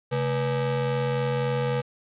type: ring-modulated tone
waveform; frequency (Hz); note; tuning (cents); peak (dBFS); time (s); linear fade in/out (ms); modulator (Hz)
square; 176.9; F3; +23; -21; 0.11-1.82; 20; 312
effects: resampled to 8000 Hz + 8-bit